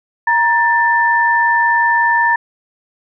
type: tone pair together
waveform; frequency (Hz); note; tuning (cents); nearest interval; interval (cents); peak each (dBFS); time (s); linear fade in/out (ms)
sine; 940 / 1774.5; A#5 / A6; +14 / +14; major seventh; 1100; -13; 0.27-2.36; 5
effects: none